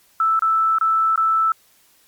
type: tone with dropouts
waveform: sine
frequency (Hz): 1318.5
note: E6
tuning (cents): 0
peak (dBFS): -14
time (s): 0.2-1.52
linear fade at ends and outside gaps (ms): 2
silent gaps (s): 0.393-0.421 / 0.785-0.811 / 1.159-1.176
effects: white hiss -56 dBFS RMS until 2.07 s + MP3 96 kbps